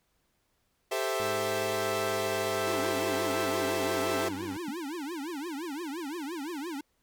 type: chord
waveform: sawtooth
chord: A minor seventh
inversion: third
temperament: equal with one note detuned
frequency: 392 / 440 / 521.4 / 659.3 Hz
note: G4 / A4 / C5 / E5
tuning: 0 / 0 / -6 / 0 cents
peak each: -30 / -32 / -31 / -29 dBFS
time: 0.91-4.29 s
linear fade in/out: 10 ms
type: tone with pitch glide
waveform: 15% pulse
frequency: 104.4 to 96.29 Hz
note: G#2 to G2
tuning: +10 to -30 cents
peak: -33 dBFS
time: 1.2-4.57 s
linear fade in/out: 0 ms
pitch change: -140 cents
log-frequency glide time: 1.57-3.87 s
type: tone with vibrato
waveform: square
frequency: 311.1 Hz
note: D#4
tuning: in tune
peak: -35 dBFS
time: 2.67-6.81 s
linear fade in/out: 5 ms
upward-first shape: triangle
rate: 5.8 Hz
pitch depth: 290 cents each way
type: tone with exponential decay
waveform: sine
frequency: 227.9 Hz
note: A#3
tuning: 39 cents flat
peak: -29 dBFS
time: 4.68-4.77 s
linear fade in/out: 5 ms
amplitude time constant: 18 ms
effects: pink hiss -74 dBFS RMS until 7.02 s